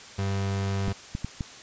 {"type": "tone", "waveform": "35% pulse", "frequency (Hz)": 98, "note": "G2", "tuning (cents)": 0, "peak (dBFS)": -24, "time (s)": [0.18, 0.93], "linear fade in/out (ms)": 10}
{"type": "clicks", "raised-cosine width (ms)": 5, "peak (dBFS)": -17, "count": 4, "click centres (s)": [0.881, 1.151, 1.246, 1.408]}
{"effects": ["white hiss -45 dBFS RMS until 1.62 s", "resampled to 16000 Hz"]}